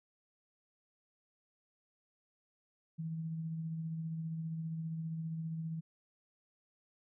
sine tone with tremolo, 161.8 Hz, E3, 32 cents flat, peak -35 dBFS, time 2.98-5.81 s, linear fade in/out 20 ms, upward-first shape triangle, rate 15 Hz, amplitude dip 35%, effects none

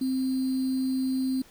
sine tone with sample-and-hold, 261.6 Hz, C4, in tune, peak -24 dBFS, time 0.01-1.42 s, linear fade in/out 5 ms, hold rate 4410 Hz, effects pink hiss -55 dBFS RMS until 1.5 s

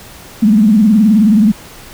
sine tone with vibrato, 213.3 Hz, G#3, 46 cents sharp, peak -5 dBFS, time 0.42-1.52 s, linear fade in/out 10 ms, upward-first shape triangle, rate 19 Hz, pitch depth 170 cents each way, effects pink hiss -35 dBFS RMS until 1.93 s

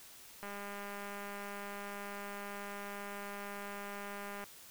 click train, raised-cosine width 0.5 ms, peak -30 dBFS, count 811, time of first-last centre 0.43-4.44 s, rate 202 Hz, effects white hiss -55 dBFS RMS until 4.7 s

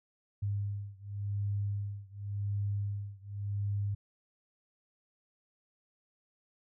sine beating tone pair, 100.9 / 101.8 Hz, G#2 / G#2, -49 / -34 cents, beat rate 0.9 Hz, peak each -35 / -36 dBFS, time 0.42-3.95 s, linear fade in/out 10 ms, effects none

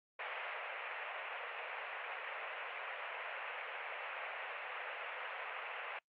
white band-pass noise, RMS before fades -44 dBFS, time 0.19-5.99 s, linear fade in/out 5 ms, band 480 to 2700 Hz, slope 48 dB/octave, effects noise-tail reverb RT60 0.1 s tail -26 dB re dry + Opus 48 kbps

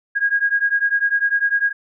sine beating tone pair, 1633 / 1643 Hz, G#6 / G#6, -30 / -19 cents, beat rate 10 Hz, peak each -18 / -19 dBFS, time 0.15-1.73 s, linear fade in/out 20 ms, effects none

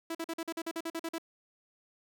sawtooth tone bursts, 329.6 Hz, E4, in tune, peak -30 dBFS, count 12, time 0.1-1.183 s, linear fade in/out 5 ms, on 49 ms, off 45 ms, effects none

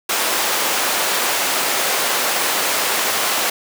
pink high-pass noise, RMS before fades -19 dBFS, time 0.09-3.5 s, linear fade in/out 5 ms, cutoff 550 Hz, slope 12 dB/octave, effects none

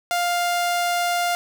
sawtooth tone, 701 Hz, F5, 6 cents sharp, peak -16 dBFS, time 0.11-1.35 s, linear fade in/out 0 ms, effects none

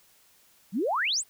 sine exponential sweep, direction up, 169.6 to 9500 Hz, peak -24 dBFS, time 0.72-1.24 s, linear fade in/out 50 ms, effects white hiss -61 dBFS RMS until 1.29 s

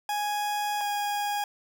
40% pulse tone pair in turn, 830.6 / 822.5 Hz, G#5 / G#5, 0 / -17 cents, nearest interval unison, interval 17 cents, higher first, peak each -26 dBFS, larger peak neither, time 0.09-0.81 / 0.81-1.44 s, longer first, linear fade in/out 2 ms, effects none

